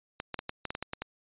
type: clicks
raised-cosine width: 0.3 ms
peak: -18 dBFS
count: 10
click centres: 0.201 / 0.343 / 0.391 / 0.494 / 0.653 / 0.705 / 0.751 / 0.826 / 0.934 / 1.02 s
effects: resampled to 8000 Hz

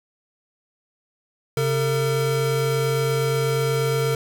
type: tone pair together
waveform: square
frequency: 135.15 / 453.9 Hz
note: C#3 / A#4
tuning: -44 / -46 cents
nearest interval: octave + major sixth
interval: 2098 cents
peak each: -23 dBFS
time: 1.57-4.15 s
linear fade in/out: 2 ms
effects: none

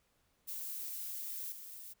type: noise with level steps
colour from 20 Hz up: violet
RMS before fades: -42 / -49 dBFS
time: 0.47-1.94 s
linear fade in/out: 20 ms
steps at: 1.52 s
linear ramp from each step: 2 ms
effects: pink hiss -75 dBFS RMS until 2 s

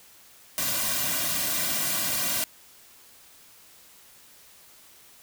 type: noise with comb filter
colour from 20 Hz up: white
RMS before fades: -27 dBFS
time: 0.58-2.44 s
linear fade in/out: 0 ms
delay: 2.3 ms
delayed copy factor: -0.85
effects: white hiss -53 dBFS RMS until 5.22 s

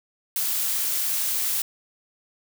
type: noise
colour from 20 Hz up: blue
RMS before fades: -25 dBFS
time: 0.36-1.62 s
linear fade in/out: 2 ms
effects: none

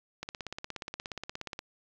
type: click train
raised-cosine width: 0.2 ms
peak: -20 dBFS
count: 24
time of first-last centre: 0.23-1.591 s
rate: 16.9 Hz
effects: low-pass 7000 Hz 12 dB/octave + 9-bit

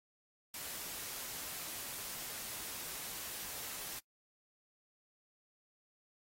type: noise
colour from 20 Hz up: white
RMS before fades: -44 dBFS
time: 0.54-3.99 s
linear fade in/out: 2 ms
effects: noise-tail reverb RT60 0.1 s tail -22 dB re dry + AAC 48 kbps

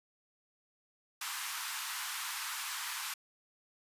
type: high-pass noise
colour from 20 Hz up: pink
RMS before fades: -39 dBFS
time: 1.21-3.14 s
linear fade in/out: 5 ms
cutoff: 930 Hz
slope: 48 dB/octave
effects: resampled to 32000 Hz

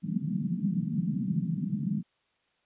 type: band-pass noise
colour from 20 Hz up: white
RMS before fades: -30 dBFS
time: 0.02-2.03 s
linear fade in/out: 50 ms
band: 150 to 220 Hz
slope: 48 dB/octave
effects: white hiss -72 dBFS RMS until 2.65 s + resampled to 8000 Hz

